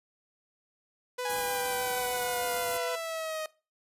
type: tone with vibrato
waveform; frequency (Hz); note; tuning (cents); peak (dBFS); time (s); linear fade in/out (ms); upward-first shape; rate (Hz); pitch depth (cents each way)
sawtooth; 495.4; B4; +5; -28; 1.18-2.96; 10; sine; 6.5; 11
type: exponential sweep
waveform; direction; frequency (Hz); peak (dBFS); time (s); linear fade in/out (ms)
sawtooth; down; 830.6 to 622.3; -29; 1.25-3.46; 2
type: band-stop noise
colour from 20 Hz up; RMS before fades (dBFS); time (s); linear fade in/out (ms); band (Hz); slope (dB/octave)
white; -37; 1.29-2.78; 10; 1200 to 6800; 24
effects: noise-tail reverb RT60 0.3 s tail -20 dB re dry + resampled to 32000 Hz